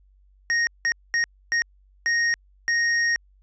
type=tone bursts at uneven times; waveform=square; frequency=1864.7 Hz; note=A#6; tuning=in tune; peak=-20 dBFS; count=6; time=0.5-0.67 / 0.85-0.92 / 1.14-1.24 / 1.52-1.62 / 2.06-2.34 / 2.68-3.16 s; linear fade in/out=0 ms; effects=added 48 Hz sine -54 dBFS peak until 3.42 s + resampled to 16000 Hz